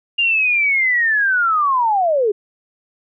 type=linear sweep; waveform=sine; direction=down; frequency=2822 to 392 Hz; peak=-13 dBFS; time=0.18-2.32 s; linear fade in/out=10 ms; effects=none